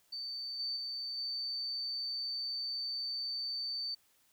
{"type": "tone with level steps", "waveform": "sine", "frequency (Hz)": 4564, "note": "C#8", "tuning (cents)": 50, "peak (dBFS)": [-38, -34, -37, -35], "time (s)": [0.12, 3.95], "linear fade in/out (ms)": 10, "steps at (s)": [0.59, 0.76, 1.17], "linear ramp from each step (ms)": 10, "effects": ["white hiss -70 dBFS RMS until 4.32 s"]}